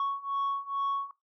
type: beating tone pair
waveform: sine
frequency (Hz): 1108.7 / 1111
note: C#6 / C#6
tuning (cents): 0 / +4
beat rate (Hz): 2.3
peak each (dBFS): -31 / -29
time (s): 0-1.11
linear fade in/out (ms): 2
effects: noise-tail reverb RT60 0.2 s tail -19 dB re dry + tanh soft clip ceiling -25 dBFS